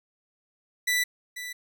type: tone with echo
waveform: sawtooth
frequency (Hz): 1977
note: B6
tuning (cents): +1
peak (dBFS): -19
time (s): 0.87-1.04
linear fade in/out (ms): 10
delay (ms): 490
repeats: 1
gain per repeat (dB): -12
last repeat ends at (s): 1.53
effects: none